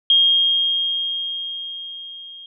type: tone with level ramp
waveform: sine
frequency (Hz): 3237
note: G#7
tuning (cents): -45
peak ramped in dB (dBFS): -10 to -36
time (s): 0.1-2.46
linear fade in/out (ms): 2
effects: none